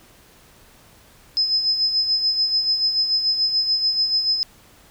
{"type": "tone with tremolo", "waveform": "sine", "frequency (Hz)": 5100, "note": "D#8", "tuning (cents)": 42, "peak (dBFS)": -15, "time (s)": [1.37, 4.43], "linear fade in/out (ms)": 0, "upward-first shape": "sine", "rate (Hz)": 6.9, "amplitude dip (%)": 55, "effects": ["pink hiss -51 dBFS RMS until 4.9 s"]}